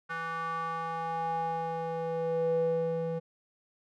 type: tone with band-pass filter sweep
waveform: square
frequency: 164.81 Hz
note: E3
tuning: in tune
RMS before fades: -32 dBFS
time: 0.09-3.2 s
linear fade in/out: 20 ms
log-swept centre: 1400 to 380 Hz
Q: 4.6
effects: none